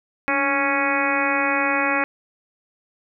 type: harmonic tone with a mistuned harmonic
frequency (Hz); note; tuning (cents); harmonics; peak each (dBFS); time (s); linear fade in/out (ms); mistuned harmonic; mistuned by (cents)
277.2; C#4; 0; 1 / 2 / 3 / 4 / 5 / 6 / 7 / 8 / 9; -27 / -27 / -27 / -27 / -27 / -27 / -27 / -27 / -27; 0.28-2.04; 0; 1; +64
effects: none